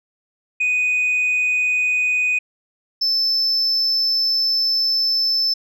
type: tone pair in turn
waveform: sine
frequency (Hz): 2489 / 5274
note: D#7 / E8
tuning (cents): 0 / 0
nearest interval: octave + minor second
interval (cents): 1300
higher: second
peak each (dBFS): -14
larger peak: neither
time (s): 0.6-2.39 / 3.01-5.54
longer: second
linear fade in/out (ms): 10
effects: tanh soft clip ceiling -14 dBFS